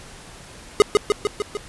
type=tone with echo; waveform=square; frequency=415.3 Hz; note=G#4; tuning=in tune; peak=-9 dBFS; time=0.8-0.82 s; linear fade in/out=0 ms; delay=150 ms; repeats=5; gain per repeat=-3 dB; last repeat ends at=1.57 s; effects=pink hiss -42 dBFS RMS until 1.68 s + resampled to 24000 Hz